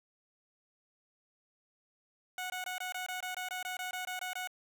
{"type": "tone bursts", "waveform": "15% pulse", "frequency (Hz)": 735, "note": "F#5", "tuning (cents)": -12, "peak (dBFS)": -30, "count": 15, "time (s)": [2.38, 4.474], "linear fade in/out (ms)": 2, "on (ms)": 120, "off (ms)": 21, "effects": []}